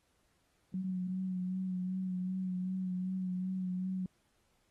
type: tone with vibrato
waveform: sine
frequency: 185 Hz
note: F#3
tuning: in tune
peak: -33 dBFS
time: 0.74-4.06 s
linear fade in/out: 2 ms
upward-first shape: sine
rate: 2.6 Hz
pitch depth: 28 cents each way
effects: pink hiss -75 dBFS RMS until 4.7 s + AAC 32 kbps